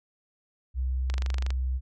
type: tone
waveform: sine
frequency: 64.2 Hz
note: C2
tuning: 32 cents flat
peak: -25 dBFS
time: 0.74-1.81 s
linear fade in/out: 50 ms
type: click train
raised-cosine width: 0.2 ms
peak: -18 dBFS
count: 11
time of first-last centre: 1.1-1.505 s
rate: 24.7 Hz
effects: none